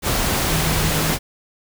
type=tone in noise; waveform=sine; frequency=157.7 Hz; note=D#3; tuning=24 cents sharp; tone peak=-24 dBFS; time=0.48-1.17 s; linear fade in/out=50 ms; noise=pink; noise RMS=-20 dBFS; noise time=0.02-1.19 s; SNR=-7 dB; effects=none